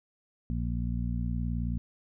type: harmonic tone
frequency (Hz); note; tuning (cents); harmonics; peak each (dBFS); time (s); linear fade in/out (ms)
59; A#1; +22; 1 / 2 / 3 / 4; -31 / -34 / -36 / -37; 0.5-1.78; 0
effects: none